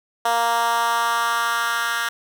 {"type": "tone with high-pass filter sweep", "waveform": "10% pulse", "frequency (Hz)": 233.1, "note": "A#3", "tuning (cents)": 0, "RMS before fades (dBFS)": -21, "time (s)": [0.25, 2.09], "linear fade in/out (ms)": 5, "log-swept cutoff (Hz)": [740, 1600], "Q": 2.2, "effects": []}